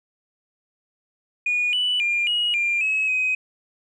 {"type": "tone with pitch steps", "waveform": "sine", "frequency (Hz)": [2451, 2969, 2402, 2896, 2391, 2569, 2520], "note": ["D#7", "F#7", "D7", "F#7", "D7", "E7", "D#7"], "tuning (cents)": [-27, 5, 38, -38, 30, -45, 21], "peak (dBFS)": -18, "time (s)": [1.46, 3.35], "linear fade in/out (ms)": 5, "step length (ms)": 270, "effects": ["tanh soft clip ceiling -15 dBFS"]}